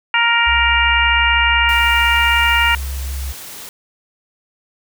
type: harmonic tone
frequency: 467.9 Hz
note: A#4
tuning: 6 cents sharp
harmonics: 2 / 3 / 4 / 5 / 6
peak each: -18 / -18 / -18 / -18 / -18 dBFS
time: 0.14-2.75 s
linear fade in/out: 2 ms
type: tone with pitch glide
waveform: sine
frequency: 65.41 to 67.44 Hz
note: C2 to C#2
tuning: 0 to -47 cents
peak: -21 dBFS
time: 0.46-3.33 s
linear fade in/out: 20 ms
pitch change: +53 cents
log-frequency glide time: 2.1-2.16 s
type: noise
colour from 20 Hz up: white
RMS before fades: -33 dBFS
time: 1.69-3.69 s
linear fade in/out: 0 ms
effects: none